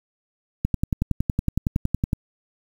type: click train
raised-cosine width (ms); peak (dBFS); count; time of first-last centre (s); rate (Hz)
5; -8; 17; 0.65-2.131; 10.8
effects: 7-bit